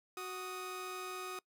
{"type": "tone pair together", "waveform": "sawtooth", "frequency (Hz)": [370, 1244.5], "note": ["F#4", "D#6"], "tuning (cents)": [0, 0], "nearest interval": "octave + major sixth", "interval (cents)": 2100, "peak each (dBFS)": [-40, -40], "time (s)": [0.17, 1.39], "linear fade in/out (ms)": 2, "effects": ["noise-tail reverb RT60 0.1 s tail -23 dB re dry"]}